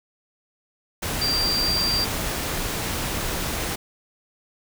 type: tone in noise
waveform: sine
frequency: 4719 Hz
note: D8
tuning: 7 cents sharp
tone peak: -21 dBFS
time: 1.21-2.05 s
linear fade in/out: 10 ms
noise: pink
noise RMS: -27 dBFS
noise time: 1.02-3.76 s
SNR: +3 dB
effects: none